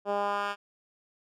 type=tone with band-pass filter sweep; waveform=10% pulse; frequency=202.7 Hz; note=G#3; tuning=42 cents flat; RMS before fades=-30 dBFS; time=0.05-0.56 s; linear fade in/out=50 ms; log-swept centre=540 to 1900 Hz; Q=1.4; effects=none